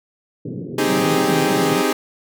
pink band-pass noise, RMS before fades -28 dBFS, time 0.45-1.74 s, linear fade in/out 5 ms, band 120 to 450 Hz, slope 48 dB/octave
sawtooth chord, Ab major seventh, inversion first, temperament equal, 261.6 / 311.1 / 392 / 415.3 Hz, C4 / Eb4 / G4 / Ab4, 0 / 0 / 0 / 0 cents, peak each -18 dBFS, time 0.78-1.93 s, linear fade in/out 5 ms
square tone with vibrato, 174.61 Hz, F3, in tune, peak -25 dBFS, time 0.88-1.82 s, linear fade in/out 10 ms, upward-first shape square, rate 3.4 Hz, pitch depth 130 cents each way
effects none

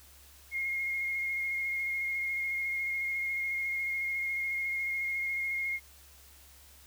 sine tone with vibrato, 2145 Hz, C7, 42 cents sharp, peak -30 dBFS, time 0.51-5.8 s, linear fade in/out 50 ms, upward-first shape square, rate 14 Hz, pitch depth 13 cents each way, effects added 68 Hz sine -58 dBFS peak until 6.86 s + white hiss -57 dBFS RMS until 6.86 s

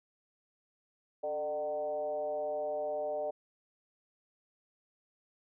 sine tone with frequency modulation, 600 Hz, D5, 37 cents sharp, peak -32 dBFS, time 1.23-3.31 s, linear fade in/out 10 ms, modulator 158 Hz, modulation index 0.83, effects none

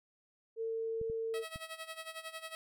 sine tone, 451.1 Hz, A4, 43 cents sharp, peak -34 dBFS, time 0.56-1.45 s, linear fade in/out 50 ms
clicks, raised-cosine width 5 ms, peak -34 dBFS, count 3, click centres 1.014 / 1.099 / 1.559 s
10% pulse tone with tremolo, 645 Hz, E5, 38 cents flat, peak -32 dBFS, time 1.34-2.55 s, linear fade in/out 0 ms, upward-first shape sine, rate 11 Hz, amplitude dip 80%
effects none

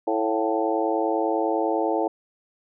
harmonic tone with a mistuned harmonic, 110 Hz, A2, in tune, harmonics 3 / 4 / 5 / 6 / 7 / 8, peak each -26 / -27 / -28 / -29 / -29 / -30 dBFS, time 0.07-2.08 s, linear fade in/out 5 ms, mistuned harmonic 6, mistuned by +77 cents, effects none

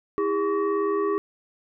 sine tone with frequency modulation, 404.6 Hz, G#4, 45 cents flat, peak -21 dBFS, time 0.18-1.18 s, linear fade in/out 0 ms, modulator 731 Hz, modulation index 0.88, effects none

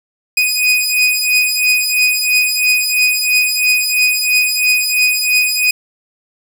sawtooth beating tone pair, 2489 / 2492 Hz, D#7 / D#7, 0 / +2 cents, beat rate 3 Hz, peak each -11 dBFS, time 0.37-5.71 s, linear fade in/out 5 ms, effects none

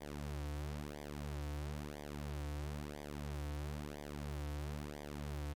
sawtooth tone with flanger, 73.42 Hz, D2, in tune, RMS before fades -43 dBFS, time 0-5.54 s, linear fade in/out 20 ms, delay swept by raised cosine 0.72 to 5.02 ms, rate 1 Hz, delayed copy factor -0.95, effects MP3 96 kbps

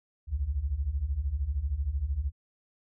sine beating tone pair, 61.6 / 74.6 Hz, B1 / D2, -4 / +28 cents, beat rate 13 Hz, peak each -32 / -29 dBFS, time 0.27-2.32 s, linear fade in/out 50 ms, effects none

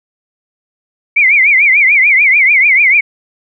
sine tone with vibrato, 2217 Hz, C#7, in tune, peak -5 dBFS, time 1.16-3.01 s, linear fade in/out 10 ms, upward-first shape triangle, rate 6.8 Hz, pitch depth 190 cents each way, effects none

